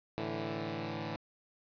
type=chord; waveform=10% pulse; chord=A suspended fourth; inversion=none; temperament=equal; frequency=110 / 146.83 / 164.81 Hz; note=A2 / D3 / E3; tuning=0 / 0 / 0 cents; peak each=-32 / -34 / -32 dBFS; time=0.18-1.16 s; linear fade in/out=0 ms; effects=resampled to 11025 Hz + 9-bit